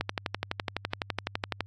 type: click train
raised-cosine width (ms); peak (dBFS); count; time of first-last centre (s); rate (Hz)
0.3; -12; 20; 0.01-1.607; 11.9
effects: added 99 Hz sine -47 dBFS peak until 1.66 s + AAC 32 kbps